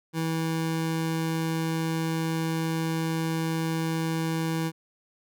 25% pulse tone, 162.3 Hz, E3, 27 cents flat, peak -22 dBFS, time 0.13-4.72 s, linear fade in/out 50 ms, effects none

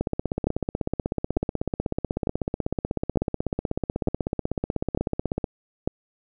two click trains, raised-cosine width 2 ms, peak -9 / -11 dBFS, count 7 / 89, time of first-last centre 0.47-5.875 / 0.01-5.442 s, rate 1.11 / 16.2 Hz, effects none

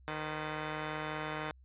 5% pulse tone pair together, 154 / 505.3 Hz, D#3 / B4, -17 / +40 cents, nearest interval octave + major sixth, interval 2057 cents, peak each -25 / -32 dBFS, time 0.08-1.51 s, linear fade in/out 0 ms, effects added 64 Hz sine -56 dBFS peak until 1.64 s + resampled to 8000 Hz

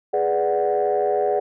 sine chord, G# half-diminished seventh, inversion none, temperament equal, 415.3 / 493.9 / 587.3 / 740 Hz, G#4 / B4 / D5 / F#5, 0 / 0 / 0 / 0 cents, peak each -21 / -25 / -23 / -22 dBFS, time 0.13-1.4 s, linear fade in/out 10 ms, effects tanh soft clip ceiling -11 dBFS

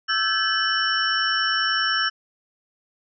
sine tone cluster, 1321 / 1551 / 1711 / 2996 / 5450 Hz, E6 / G6 / A6 / F#7 / F8, +3 / -19 / -49 / +21 / -43 cents, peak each -26 dBFS, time 0.08-2.1 s, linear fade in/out 20 ms, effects none

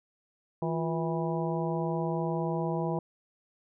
harmonic tone with a mistuned harmonic, 163.2 Hz, E3, 17 cents flat, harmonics 1 / 2 / 3 / 4 / 5 / 6, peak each -31 / -34 / -36 / -37 / -38 / -39 dBFS, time 0.62-2.99 s, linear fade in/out 2 ms, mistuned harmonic 2, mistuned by +110 cents, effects none

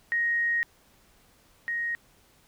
sine tone pair in turn, 1874 / 1874 Hz, A#6 / A#6, +9 / +9 cents, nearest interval unison, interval 0 cents, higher neither, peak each -23 / -27 dBFS, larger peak first, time 0.12-0.63 / 1.68-1.95 s, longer first, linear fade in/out 0 ms, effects pink hiss -61 dBFS RMS until 2.47 s

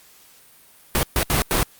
pink noise bursts at uneven times, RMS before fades -19 dBFS, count 4, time 0.95-1.03 / 1.16-1.23 / 1.3-1.42 / 1.51-1.63 s, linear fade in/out 0 ms, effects white hiss -51 dBFS RMS until 1.79 s + Opus 48 kbps

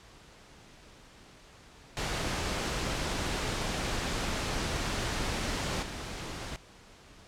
pink noise with level steps, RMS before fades -32 / -39 dBFS, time 1.97-6.56 s, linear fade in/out 0 ms, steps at 5.82 s, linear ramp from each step 10 ms, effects pink hiss -54 dBFS RMS until 7.27 s + low-pass 7000 Hz 12 dB/octave

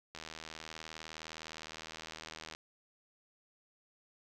click train, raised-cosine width 0.2 ms, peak -27 dBFS, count 192, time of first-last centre 0.15-2.549 s, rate 79.6 Hz, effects none

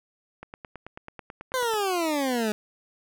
click train, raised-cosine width 0.5 ms, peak -24 dBFS, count 13, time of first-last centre 0.43-1.737 s, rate 9.18 Hz
20% pulse exponential sweep, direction down, 526 to 207.7 Hz, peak -19 dBFS, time 1.54-2.52 s, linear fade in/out 0 ms
effects none

